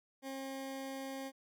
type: tone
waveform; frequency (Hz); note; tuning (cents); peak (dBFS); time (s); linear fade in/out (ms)
20% pulse; 268.8; C4; +47; -36; 0.22-1.32; 50
effects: none